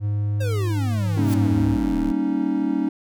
triangle tone, 103.4 Hz, G#2, 7 cents flat, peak -18 dBFS, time 0-1.78 s, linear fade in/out 50 ms
square exponential sweep, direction down, 546 to 32.7 Hz, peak -28 dBFS, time 0.4-2.12 s, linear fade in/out 10 ms
white noise with exponential growth, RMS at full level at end -32 dBFS, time 1.15-1.34 s, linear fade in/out 1 ms, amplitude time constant 41 ms
triangle chord, Eb dominant seventh, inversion first, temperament equal, 196 / 233.1 / 277.2 / 311.1 Hz, G3 / Bb3 / Db4 / Eb4, 0 / 0 / 0 / 0 cents, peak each -26 / -26 / -21 / -22 dBFS, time 1.17-2.89 s, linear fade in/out 5 ms
effects none

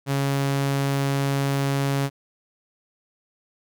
sawtooth tone, 138.59 Hz, C#3, in tune, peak -17 dBFS, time 0.06-2.1 s, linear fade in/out 50 ms, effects none

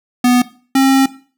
square tone pair in turn, 246.9 / 268.6 Hz, B3 / C4, 0 / +46 cents, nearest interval minor second, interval 146 cents, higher second, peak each -9 dBFS, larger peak neither, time 0.24-0.42 / 0.75-1.06 s, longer second, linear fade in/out 5 ms, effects noise-tail reverb RT60 0.4 s tail -17 dB re dry

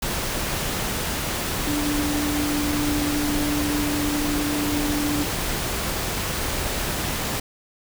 sine tone in noise, 293.7 Hz, D4, in tune, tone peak -23 dBFS, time 1.67-5.24 s, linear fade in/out 5 ms, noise pink, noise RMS -26 dBFS, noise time 0.02-7.4 s, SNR 0 dB, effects none

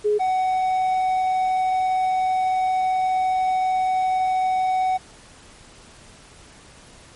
sine / triangle tone pair in turn, 418.9 / 747.9 Hz, G#4 / F#5, +15 / +18 cents, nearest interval minor seventh, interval 1003 cents, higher second, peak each -16 dBFS, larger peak neither, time 0.04-0.19 / 0.19-4.98 s, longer second, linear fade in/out 20 ms, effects pink hiss -47 dBFS RMS until 7.15 s + MP3 48 kbps

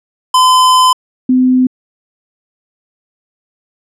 square / sine tone pair in turn, 1020 / 255 Hz, C6 / C4, -44 / -44 cents, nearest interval 2 octaves, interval 2400 cents, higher first, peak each -6 dBFS, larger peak neither, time 0.34-0.93 / 1.29-1.67 s, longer first, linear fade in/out 5 ms, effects low-pass 11000 Hz 12 dB/octave

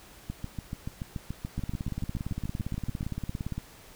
two click trains, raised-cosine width 5 ms, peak -21 / -20 dBFS, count 20 / 36, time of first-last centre 0.3-3.03 / 1.58-3.58 s, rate 6.96 / 17.5 Hz, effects pink hiss -52 dBFS RMS until 3.95 s

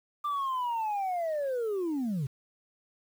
sine linear sweep, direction down, 1191 to 123.47 Hz, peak -26 dBFS, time 0.24-2.27 s, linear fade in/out 10 ms, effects tanh soft clip ceiling -27 dBFS + 9-bit

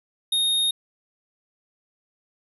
square tone, 3709 Hz, A#7, 9 cents flat, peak -20 dBFS, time 0.32-0.71 s, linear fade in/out 5 ms, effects resampled to 32000 Hz

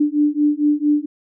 sine beating tone pair, 293.7 / 298.1 Hz, D4 / D4, 0 / +26 cents, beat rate 4.4 Hz, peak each -17 dBFS, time 0-1.06 s, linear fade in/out 10 ms, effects none

